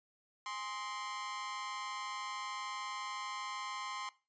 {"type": "tone with amplitude modulation", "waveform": "sawtooth", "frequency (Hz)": 1046.5, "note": "C6", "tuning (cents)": 0, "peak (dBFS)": -32, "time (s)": [0.46, 4.09], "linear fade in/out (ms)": 2, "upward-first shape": "sine", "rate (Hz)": 220, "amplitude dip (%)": 85, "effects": ["noise-tail reverb RT60 0.3 s tail -18 dB re dry", "resampled to 16000 Hz"]}